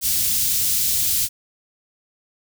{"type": "band-stop noise", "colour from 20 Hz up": "white", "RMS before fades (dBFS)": -20, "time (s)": [0.01, 1.29], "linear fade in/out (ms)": 50, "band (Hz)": [140, 4200], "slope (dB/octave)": 12, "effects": []}